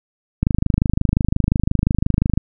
click train, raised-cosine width 5 ms, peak -3 dBFS, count 51, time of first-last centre 0.43-2.376 s, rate 25.7 Hz, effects none

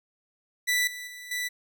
sawtooth tone with level steps, 1975.5 Hz, B6, in tune, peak -19 / -33 / -37 / -25 dBFS, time 0.67-1.49 s, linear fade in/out 20 ms, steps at 0.87 / 1.07 / 1.31 s, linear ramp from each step 5 ms, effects none

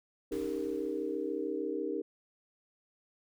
sine chord, Eb dominant seventh, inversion third, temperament equal with one note detuned, 277.2 / 311.1 / 399.8 / 466.2 Hz, Db4 / Eb4 / G4 / Bb4, 0 / 0 / +34 / 0 cents, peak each -41 / -37 / -37 / -37 dBFS, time 0.31-2.02 s, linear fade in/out 10 ms
pink noise with exponential decay, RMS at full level -49 dBFS, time 0.32-1.98 s, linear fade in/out 0 ms, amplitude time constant 360 ms
effects none

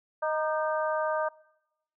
harmonic tone with a mistuned harmonic, 311.1 Hz, D#4, in tune, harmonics 2 / 3 / 4 / 5, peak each -28 / -32 / -34 / -36 dBFS, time 0.22-1.29 s, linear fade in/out 10 ms, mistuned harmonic 4, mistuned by -45 cents, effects noise-tail reverb RT60 0.9 s tail -23 dB re dry

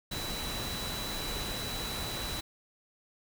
sine tone in noise, 3951 Hz, B7, in tune, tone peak -39 dBFS, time 0.11-2.41 s, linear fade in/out 10 ms, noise pink, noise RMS -37 dBFS, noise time 0.11-2.41 s, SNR -5 dB, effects none

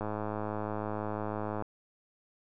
click train, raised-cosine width 1 ms, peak -21 dBFS, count 172, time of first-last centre 0.01-1.623 s, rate 106 Hz, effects none

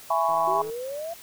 sine chord, C# minor seventh, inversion first, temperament just, 665.2 / 831.5 / 997.9 / 1108.7 Hz, E5 / G#5 / B5 / C#6, +16 / +2 / +18 / 0 cents, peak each -26 dBFS, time 0.1-0.62 s, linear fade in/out 5 ms
click train, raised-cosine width 1 ms, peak -31 dBFS, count 67, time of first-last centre 0.29-0.7 s, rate 161 Hz
sine exponential sweep, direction up, 361.4 to 691 Hz, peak -30 dBFS, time 0.47-1.14 s, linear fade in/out 10 ms
effects white hiss -46 dBFS RMS until 1.22 s

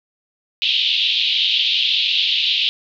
white band-pass noise, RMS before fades -18 dBFS, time 0.62-2.69 s, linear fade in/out 0 ms, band 2800 to 3800 Hz, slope 48 dB/octave, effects none

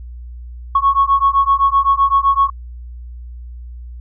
sine beating tone pair, 1100 / 1107.8 Hz, C#6 / C#6, -14 / -1 cents, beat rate 7.8 Hz, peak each -13 dBFS, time 0.75-2.5 s, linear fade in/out 5 ms, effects tanh soft clip ceiling -3 dBFS + added 60 Hz sine -29 dBFS peak until 4 s

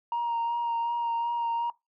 sine tone with vibrato, 937 Hz, A#5, 9 cents sharp, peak -24 dBFS, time 0.12-1.7 s, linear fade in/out 2 ms, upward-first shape sine, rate 2.7 Hz, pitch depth 18 cents each way, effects noise-tail reverb RT60 0.2 s tail -22 dB re dry + tanh soft clip ceiling -24 dBFS

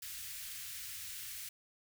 white band-stop noise, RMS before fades -45 dBFS, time 0.02-1.49 s, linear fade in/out 5 ms, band 120 to 1600 Hz, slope 24 dB/octave, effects none

